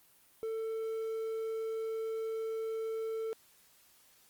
triangle tone, 445.6 Hz, A4, 22 cents sharp, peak -32 dBFS, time 0.43-3.33 s, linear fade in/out 0 ms, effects white hiss -64 dBFS RMS until 4.29 s + Opus 32 kbps

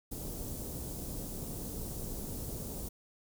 pink band-stop noise, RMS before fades -40 dBFS, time 0.11-2.89 s, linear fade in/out 10 ms, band 460 to 8500 Hz, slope 12 dB/octave, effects none

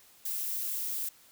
violet noise, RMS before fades -34 dBFS, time 0.25-1.09 s, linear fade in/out 5 ms, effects white hiss -59 dBFS RMS until 1.31 s

